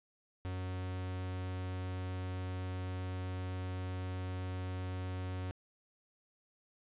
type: tone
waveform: 45% pulse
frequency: 92.2 Hz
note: F#2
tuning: 6 cents flat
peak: -37 dBFS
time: 0.45-5.51 s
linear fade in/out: 0 ms
effects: resampled to 8000 Hz + 12-bit